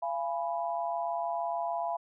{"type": "chord", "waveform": "sine", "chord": "F diminished", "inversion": "none", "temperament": "equal with one note detuned", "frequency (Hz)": [684.1, 830.6, 987.8], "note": ["F5", "Ab5", "Cb6"], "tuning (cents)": [-36, 0, 0], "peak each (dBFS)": [-32, -36, -36], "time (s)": [0.02, 1.97], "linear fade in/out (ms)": 10, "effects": []}